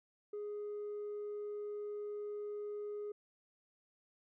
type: tone with tanh clipping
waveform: triangle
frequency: 415.3 Hz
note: G#4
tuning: in tune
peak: -40 dBFS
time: 0.33-3.12 s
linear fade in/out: 5 ms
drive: 6 dB
effects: none